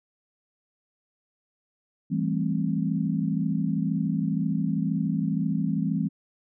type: chord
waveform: sine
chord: A minor seventh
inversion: second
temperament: just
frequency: 165 / 198 / 220 / 264 Hz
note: E3 / G3 / A3 / C4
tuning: +2 / +18 / 0 / +16 cents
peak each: -27 / -28 / -31 / -30 dBFS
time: 2.1-6.09 s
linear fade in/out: 20 ms
effects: none